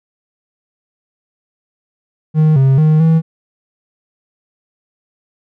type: tone with pitch steps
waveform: triangle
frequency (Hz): 155.5 / 134.1 / 155.2 / 161.8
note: D#3 / C3 / D#3 / E3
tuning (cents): -1 / +43 / -4 / -32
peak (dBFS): -5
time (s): 2.34-3.22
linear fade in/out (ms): 50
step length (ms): 220
effects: none